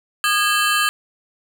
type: ring-modulated tone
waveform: 25% pulse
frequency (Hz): 1435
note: F6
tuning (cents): +47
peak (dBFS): -9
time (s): 0.24-0.89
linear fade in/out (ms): 0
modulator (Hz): 212
effects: none